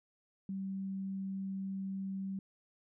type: tone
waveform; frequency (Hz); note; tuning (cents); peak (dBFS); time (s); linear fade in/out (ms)
sine; 193.1; G3; -26; -36; 0.49-2.39; 2
effects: none